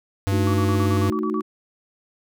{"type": "tone", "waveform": "square", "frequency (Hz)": 97.9, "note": "G2", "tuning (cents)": -2, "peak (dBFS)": -20, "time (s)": [0.27, 1.1], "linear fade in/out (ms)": 0}
{"type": "chord", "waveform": "sine", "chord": "D# diminished", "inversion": "second", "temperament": "equal", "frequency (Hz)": [220, 311.1, 370], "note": ["A3", "D#4", "F#4"], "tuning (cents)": [0, 0, 0], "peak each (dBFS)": -26, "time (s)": [0.31, 1.42], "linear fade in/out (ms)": 20}
{"type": "tone bursts", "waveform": "sine", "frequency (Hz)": 1141, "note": "C#6", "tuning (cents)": 50, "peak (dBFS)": -28, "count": 9, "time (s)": [0.47, 1.408], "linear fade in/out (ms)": 0, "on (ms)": 66, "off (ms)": 43}
{"effects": []}